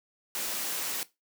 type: noise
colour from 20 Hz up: white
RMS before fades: -33 dBFS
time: 0.35-1.03 s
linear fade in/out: 0 ms
effects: noise-tail reverb RT60 0.2 s tail -17 dB re dry + high-pass 200 Hz 12 dB/octave